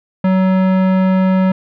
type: tone with tanh clipping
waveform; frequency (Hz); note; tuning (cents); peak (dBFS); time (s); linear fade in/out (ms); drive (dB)
sine; 187.8; F#3; +26; -12; 0.24-1.52; 5; 18
effects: none